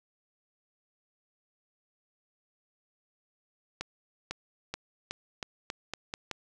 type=accelerating click train; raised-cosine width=0.2 ms; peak=-17 dBFS; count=9; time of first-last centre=3.81-6.313 s; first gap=500 ms; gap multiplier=0.86; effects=none